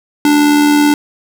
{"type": "tone with amplitude modulation", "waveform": "square", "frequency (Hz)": 293.7, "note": "D4", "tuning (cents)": 0, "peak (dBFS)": -6, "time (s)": [0.25, 0.94], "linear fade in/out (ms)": 2, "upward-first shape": "sine", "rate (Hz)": 78.6, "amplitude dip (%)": 40, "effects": []}